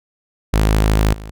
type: tone with level steps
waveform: sawtooth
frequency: 53 Hz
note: G#1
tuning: 36 cents sharp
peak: -8 / -26 dBFS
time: 0.53-1.31 s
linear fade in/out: 10 ms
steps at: 1.13 s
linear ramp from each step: 2 ms
effects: none